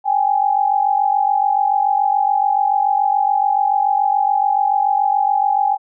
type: tone pair together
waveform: sine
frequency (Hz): 790 / 837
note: G5 / G#5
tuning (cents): +13 / +13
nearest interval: minor second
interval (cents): 100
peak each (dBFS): -16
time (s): 0.04-5.78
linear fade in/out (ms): 50
effects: none